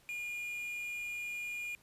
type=tone with quantisation; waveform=triangle; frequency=2424 Hz; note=D#7; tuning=46 cents flat; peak=-36 dBFS; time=0.09-1.75 s; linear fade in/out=0 ms; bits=8; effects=pink hiss -65 dBFS RMS until 1.82 s + resampled to 32000 Hz